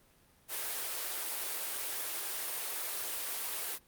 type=high-pass noise; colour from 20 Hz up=white; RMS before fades=-37 dBFS; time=0.48-3.79 s; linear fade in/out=50 ms; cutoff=330 Hz; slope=48 dB/octave; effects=pink hiss -65 dBFS RMS until 3.87 s + Opus 32 kbps